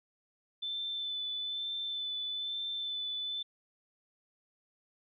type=tone with vibrato; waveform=sine; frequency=3520 Hz; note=A7; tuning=in tune; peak=-34 dBFS; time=0.62-3.43 s; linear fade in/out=10 ms; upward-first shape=sine; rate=1.1 Hz; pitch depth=17 cents each way; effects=none